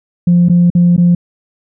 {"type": "tone with dropouts", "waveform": "sine", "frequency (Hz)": 174.61, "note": "F3", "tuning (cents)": 0, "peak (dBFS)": -4, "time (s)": [0.27, 1.15], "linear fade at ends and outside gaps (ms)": 5, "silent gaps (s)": [[0.486, 0.496], [0.702, 0.75], [0.965, 0.978]], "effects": ["tanh soft clip ceiling -2 dBFS"]}